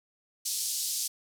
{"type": "band-pass noise", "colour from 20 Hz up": "pink", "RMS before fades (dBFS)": -32, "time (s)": [0.45, 1.08], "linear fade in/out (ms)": 10, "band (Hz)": [4500, 13000], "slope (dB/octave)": 24, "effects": []}